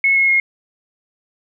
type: tone with pitch steps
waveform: sine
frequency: 2188 / 2169 / 2150 Hz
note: C#7 / C#7 / C7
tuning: -23 / -38 / +47 cents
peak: -11 dBFS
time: 0.04-0.4 s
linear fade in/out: 2 ms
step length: 120 ms
effects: none